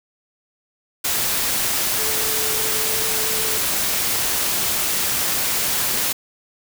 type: tone in noise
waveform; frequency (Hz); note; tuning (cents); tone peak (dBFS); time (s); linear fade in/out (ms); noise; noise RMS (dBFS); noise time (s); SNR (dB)
sine; 436.5; A4; -14; -31; 1.98-3.58; 10; white; -21; 1.04-6.13; -13
effects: none